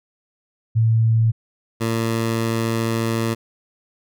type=tone pair in turn; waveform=sine / 15% pulse; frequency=112.7 / 113.88 Hz; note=A2 / A#2; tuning=+42 / -40 cents; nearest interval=unison; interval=18 cents; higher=second; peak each=-13 dBFS; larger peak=neither; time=0.75-1.32 / 1.8-3.35 s; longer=second; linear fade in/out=20 ms; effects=none